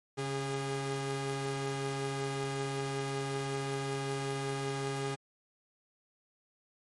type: tone pair together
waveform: sawtooth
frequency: 137.94 / 408.5 Hz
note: C#3 / G#4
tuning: -8 / -29 cents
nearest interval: octave + perfect fifth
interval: 1879 cents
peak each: -32 / -32 dBFS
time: 0.17-5.16 s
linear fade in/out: 20 ms
effects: MP3 48 kbps